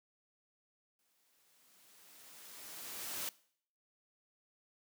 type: noise with exponential growth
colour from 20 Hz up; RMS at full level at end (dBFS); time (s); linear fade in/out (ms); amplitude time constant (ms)
white; -39; 0.99-3.29; 1; 500
effects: noise-tail reverb RT60 0.6 s tail -21 dB re dry + high-pass 150 Hz 12 dB/octave